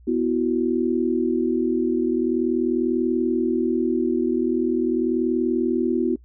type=chord; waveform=sine; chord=B suspended fourth; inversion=none; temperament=equal with one note detuned; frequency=248.2 / 329.6 / 370 Hz; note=B3 / E4 / F#4; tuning=+9 / 0 / 0 cents; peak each=-23 dBFS; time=0.07-6.16 s; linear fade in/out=10 ms; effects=noise-tail reverb RT60 0.1 s tail -23 dB re dry + added 60 Hz sine -46 dBFS peak until 6.24 s